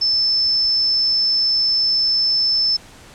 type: tone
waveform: sine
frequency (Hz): 5274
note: E8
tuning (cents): 0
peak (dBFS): -14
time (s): 0.01-2.77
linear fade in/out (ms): 10
effects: pink hiss -43 dBFS RMS until 3.14 s + low-pass 9000 Hz 12 dB/octave